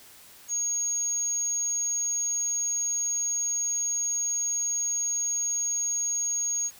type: tone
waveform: sine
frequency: 6600 Hz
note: G#8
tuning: 12 cents flat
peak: -25 dBFS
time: 0.48-6.71 s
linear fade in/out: 50 ms
effects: white hiss -51 dBFS RMS until 6.79 s